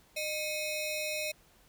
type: ring-modulated tone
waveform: sawtooth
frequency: 1568 Hz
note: G6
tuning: in tune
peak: -26 dBFS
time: 0.16-1.32 s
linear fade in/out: 10 ms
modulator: 957 Hz
effects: pink hiss -63 dBFS RMS until 1.68 s